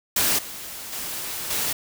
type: noise with level steps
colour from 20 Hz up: white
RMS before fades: -21 / -36 / -31 / -25 dBFS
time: 0.16-1.73 s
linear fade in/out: 5 ms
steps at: 0.38 / 0.92 / 1.5 s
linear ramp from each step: 10 ms
effects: none